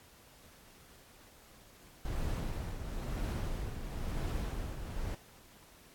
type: noise with tremolo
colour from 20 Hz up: brown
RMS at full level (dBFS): -34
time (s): 2.05-5.15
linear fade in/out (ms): 5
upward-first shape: triangle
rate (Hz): 1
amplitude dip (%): 60
effects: pink hiss -59 dBFS RMS until 5.94 s + AAC 64 kbps